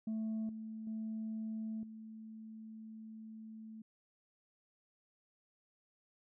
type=tone with level steps; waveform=sine; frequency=220 Hz; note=A3; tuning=in tune; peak=-33 / -42 / -37 / -47 dBFS; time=0.07-3.82 s; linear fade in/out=5 ms; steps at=0.49 / 0.87 / 1.83 s; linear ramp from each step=2 ms; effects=tanh soft clip ceiling -34 dBFS